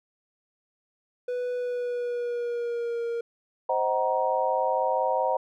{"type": "tone with pitch glide", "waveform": "triangle", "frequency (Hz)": [493.9, 467.8], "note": ["B4", "A#4"], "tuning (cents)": [0, 6], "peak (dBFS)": -25, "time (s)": [1.28, 3.21], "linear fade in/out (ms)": 5, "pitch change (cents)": -94, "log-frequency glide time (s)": [1.55, 3.03]}
{"type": "chord", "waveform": "sine", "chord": "C half-diminished seventh", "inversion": "none", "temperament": "just", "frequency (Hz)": [523.3, 627.9, 753.5, 941.9], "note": ["C5", "Eb5", "Gb5", "Bb5"], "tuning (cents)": [0, 16, 31, 18], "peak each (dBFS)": [-27, -29, -29, -27], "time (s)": [3.69, 5.37], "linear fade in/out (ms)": 5}
{"effects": []}